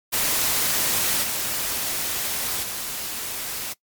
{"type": "noise with level steps", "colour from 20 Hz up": "white", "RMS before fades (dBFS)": [-22, -26, -30], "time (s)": [0.12, 3.74], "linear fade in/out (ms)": 20, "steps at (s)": [1.22, 2.62], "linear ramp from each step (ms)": 20, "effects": ["noise-tail reverb RT60 0.1 s tail -21 dB re dry", "MP3 96 kbps"]}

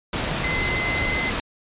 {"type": "tone in noise", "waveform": "sine", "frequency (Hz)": 2052, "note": "C7", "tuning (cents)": -34, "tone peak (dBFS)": -24, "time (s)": [0.44, 1.3], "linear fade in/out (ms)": 2, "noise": "pink", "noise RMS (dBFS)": -25, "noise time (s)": [0.13, 1.4], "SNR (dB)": -2, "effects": ["resampled to 8000 Hz"]}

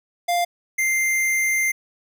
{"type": "tone pair in turn", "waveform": "square", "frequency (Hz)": [698.5, 2093], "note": ["F5", "C7"], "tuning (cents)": [0, 0], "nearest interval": "octave + perfect fifth", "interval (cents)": 1900, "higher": "second", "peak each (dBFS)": -19, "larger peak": "neither", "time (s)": [[0.28, 0.45], [0.78, 1.72]], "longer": "second", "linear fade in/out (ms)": 10, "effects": []}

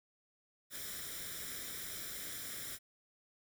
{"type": "noise with comb filter", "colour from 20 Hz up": "white", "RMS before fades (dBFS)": -44, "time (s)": [0.7, 2.79], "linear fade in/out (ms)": 50, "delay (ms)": 0.55, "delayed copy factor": 0.7, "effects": []}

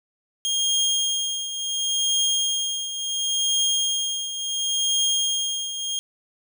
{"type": "tone with tremolo", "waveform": "25% pulse", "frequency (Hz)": 3238, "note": "G#7", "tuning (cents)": -45, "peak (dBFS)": -15, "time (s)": [0.45, 5.99], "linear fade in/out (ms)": 0, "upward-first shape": "triangle", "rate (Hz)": 0.71, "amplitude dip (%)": 70, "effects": []}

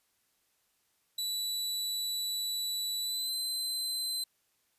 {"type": "tone with pitch glide", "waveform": "sawtooth", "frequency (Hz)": [3951, 4064], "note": ["B7", "B7"], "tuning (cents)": [0, 49], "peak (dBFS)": -29, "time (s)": [1.18, 4.24], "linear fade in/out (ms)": 5, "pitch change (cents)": 49, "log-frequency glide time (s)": [3.01, 3.35], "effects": ["white hiss -74 dBFS RMS until 4.78 s", "resampled to 32000 Hz"]}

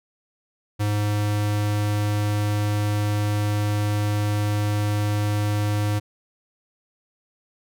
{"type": "tone", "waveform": "square", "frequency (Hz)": 104.2, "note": "G#2", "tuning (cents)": 6, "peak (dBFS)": -21, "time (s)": [0.79, 6], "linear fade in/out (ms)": 20, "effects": []}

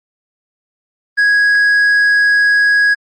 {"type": "tone with tanh clipping", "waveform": "sine", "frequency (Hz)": 1659, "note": "G#6", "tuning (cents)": -2, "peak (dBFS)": -9, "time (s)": [1.17, 2.95], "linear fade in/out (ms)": 20, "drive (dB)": 4, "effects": ["Opus 32 kbps"]}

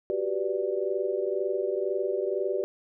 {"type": "chord", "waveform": "sine", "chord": "G major seventh", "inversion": "third", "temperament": "equal", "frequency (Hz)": [370, 392, 493.9, 587.3], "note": ["F#4", "G4", "B4", "D5"], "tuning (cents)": [0, 0, 0, 0], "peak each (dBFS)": [-32, -29, -33, -32], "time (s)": [0.1, 2.64], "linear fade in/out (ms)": 0, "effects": []}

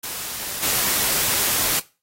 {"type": "noise with level steps", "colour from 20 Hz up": "white", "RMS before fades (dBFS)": [-29, -21], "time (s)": [0.03, 1.8], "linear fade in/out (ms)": 10, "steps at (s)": 0.62, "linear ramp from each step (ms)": 20, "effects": ["noise-tail reverb RT60 0.3 s tail -19 dB re dry", "AAC 48 kbps"]}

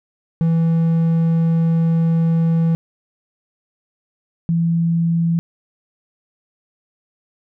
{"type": "tone pair in turn", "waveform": ["triangle", "sine"], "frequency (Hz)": [164.81, 167.4], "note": ["E3", "E3"], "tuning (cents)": [0, 27], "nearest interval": "unison", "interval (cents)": 27, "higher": "second", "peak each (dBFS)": [-11, -14], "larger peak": "first", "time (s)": [[0.41, 2.75], [4.49, 5.39]], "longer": "first", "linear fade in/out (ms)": 0, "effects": []}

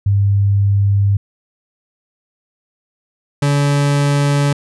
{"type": "tone pair in turn", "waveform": ["sine", "40% pulse"], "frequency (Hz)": [100, 143.19], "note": ["G2", "D3"], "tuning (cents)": [35, -43], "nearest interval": "tritone", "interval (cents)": 622, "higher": "second", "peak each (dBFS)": [-10, -11], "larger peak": "first", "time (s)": [[0.06, 1.17], [3.42, 4.53]], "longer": "neither", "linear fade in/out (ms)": 5, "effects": ["resampled to 24000 Hz"]}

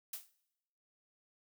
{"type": "noise with exponential decay", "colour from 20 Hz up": "blue", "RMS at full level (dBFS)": -38, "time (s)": [0.13, 0.31], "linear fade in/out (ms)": 5, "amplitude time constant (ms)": 38, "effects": ["noise-tail reverb RT60 0.9 s tail -21 dB re dry"]}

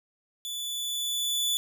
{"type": "tone with level ramp", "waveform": "sawtooth", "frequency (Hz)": 3469, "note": "A7", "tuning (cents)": -25, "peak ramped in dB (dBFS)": [-30, -21], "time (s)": [0.45, 1.57], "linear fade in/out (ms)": 0, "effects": []}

